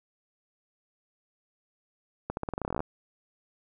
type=accelerating click train; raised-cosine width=1 ms; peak=-17 dBFS; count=16; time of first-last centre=2.3-2.805 s; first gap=71 ms; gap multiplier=0.88; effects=none